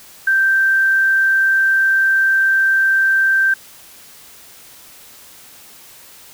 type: tone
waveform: sine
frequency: 1566 Hz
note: G6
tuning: 2 cents flat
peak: -11 dBFS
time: 0.27-3.54 s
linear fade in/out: 5 ms
effects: white hiss -42 dBFS RMS until 6.33 s